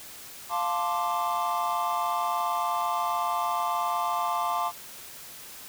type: chord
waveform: triangle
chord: D minor seventh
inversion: first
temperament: equal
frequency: 698.5 / 880 / 1046.5 / 1174.7 Hz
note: F5 / A5 / C6 / D6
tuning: 0 / 0 / 0 / 0 cents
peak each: -29 dBFS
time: 0.49-4.72 s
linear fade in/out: 50 ms
effects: white hiss -44 dBFS RMS until 5.68 s